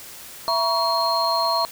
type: tone cluster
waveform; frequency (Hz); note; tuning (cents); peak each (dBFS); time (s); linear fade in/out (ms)
sine; 667 / 949 / 1121 / 4229; E5 / A#5 / C#6 / C8; +20 / +31 / +19 / +18; -24; 0.48-1.65; 0
effects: white hiss -40 dBFS RMS until 1.71 s